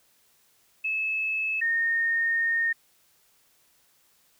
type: tone pair in turn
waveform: sine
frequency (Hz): 2600 / 1838.5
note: E7 / A#6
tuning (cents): -24 / -24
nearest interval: tritone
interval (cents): 600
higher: first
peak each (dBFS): -25 / -22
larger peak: second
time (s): 0.84-1.61 / 1.61-2.73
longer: second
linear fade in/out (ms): 10
effects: white hiss -64 dBFS RMS until 4.39 s